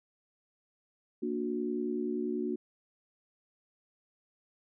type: chord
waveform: sine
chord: Bb augmented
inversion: none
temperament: equal with one note detuned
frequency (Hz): 233.1 / 293.7 / 364.3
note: Bb3 / D4 / F#4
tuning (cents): 0 / 0 / -27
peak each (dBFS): -35 / -36 / -34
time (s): 1.22-2.56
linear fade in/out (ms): 10
effects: none